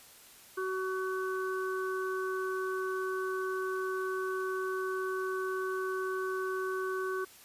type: harmonic tone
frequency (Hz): 376.5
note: F#4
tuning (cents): +30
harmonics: 1 / 3 / 4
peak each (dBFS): -33 / -38 / -39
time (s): 0.57-7.25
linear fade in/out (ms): 10
effects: white hiss -55 dBFS RMS until 7.44 s + resampled to 32000 Hz